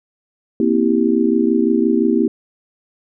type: chord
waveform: sine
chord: C dominant seventh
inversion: third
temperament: just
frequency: 235.5 / 261.6 / 327 / 392.4 Hz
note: Bb3 / C4 / E4 / G4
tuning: +18 / 0 / -14 / +2 cents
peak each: -17 / -19 / -17 / -19 dBFS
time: 0.6-2.28 s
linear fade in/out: 2 ms
effects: none